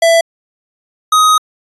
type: tone pair in turn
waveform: square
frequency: 665 / 1255.4 Hz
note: E5 / D#6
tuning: +15 / +15 cents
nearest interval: major seventh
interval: 1100 cents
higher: second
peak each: -7 dBFS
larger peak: neither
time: 0.02-0.21 / 1.12-1.38 s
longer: second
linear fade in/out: 5 ms
effects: resampled to 24000 Hz